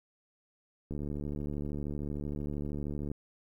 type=click train; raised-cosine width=3 ms; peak=-25 dBFS; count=162; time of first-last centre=0.91-3.115 s; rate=73 Hz; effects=11-bit